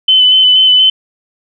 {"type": "tone with vibrato", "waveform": "sine", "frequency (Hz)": 3030, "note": "F#7", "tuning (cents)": 40, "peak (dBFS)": -4, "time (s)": [0.08, 0.9], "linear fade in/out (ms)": 5, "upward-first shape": "square", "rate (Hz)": 4.2, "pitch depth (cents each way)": 15, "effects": []}